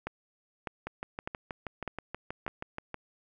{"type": "two click trains", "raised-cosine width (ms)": 0.5, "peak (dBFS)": [-21, -19], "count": [14, 5], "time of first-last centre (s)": [[0.87, 2.943], [0.07, 2.48]], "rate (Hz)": [6.27, 1.66], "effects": []}